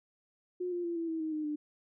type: tone with pitch steps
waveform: sine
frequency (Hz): 360 / 350.6 / 341.4 / 332.4 / 323.7 / 315.2 / 306.9 / 298.9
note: F#4 / F4 / F4 / E4 / E4 / D#4 / D#4 / D4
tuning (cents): -47 / +7 / -39 / +15 / -31 / +23 / -24 / +31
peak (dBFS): -32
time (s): 0.6-1.56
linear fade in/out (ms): 10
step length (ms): 120
effects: none

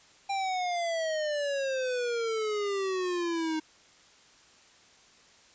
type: exponential sweep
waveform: square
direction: down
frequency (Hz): 797 to 311.1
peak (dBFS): -29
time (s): 0.29-3.6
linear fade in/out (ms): 10
effects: white hiss -58 dBFS RMS until 5.54 s + resampled to 16000 Hz

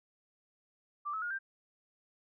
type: tone with pitch steps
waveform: sine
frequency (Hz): 1174.7 / 1295.9 / 1429.6 / 1577.1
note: D6 / E6 / F6 / G6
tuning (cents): 0 / -30 / +40 / +10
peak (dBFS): -34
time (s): 1.05-1.39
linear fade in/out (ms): 20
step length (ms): 85
effects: none

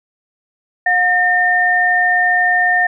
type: tone pair together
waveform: sine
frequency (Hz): 720.6 / 1814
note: F#5 / A#6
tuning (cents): -46 / -48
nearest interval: octave + major third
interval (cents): 1598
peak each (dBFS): -16 / -12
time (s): 0.86-2.87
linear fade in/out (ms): 5
effects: none

